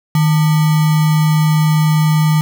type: tone with sample-and-hold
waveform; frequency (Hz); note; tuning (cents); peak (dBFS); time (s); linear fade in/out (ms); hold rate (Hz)
sine; 155.1; D#3; -5; -9; 0.15-2.41; 2; 1050
effects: none